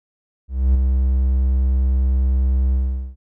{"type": "tone with ADSR envelope", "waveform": "triangle", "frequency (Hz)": 65, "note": "C2", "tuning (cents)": -11, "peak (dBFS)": -8, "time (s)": [0.48, 3.16], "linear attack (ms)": 270, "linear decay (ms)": 4, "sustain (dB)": -4, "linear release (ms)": 430, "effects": []}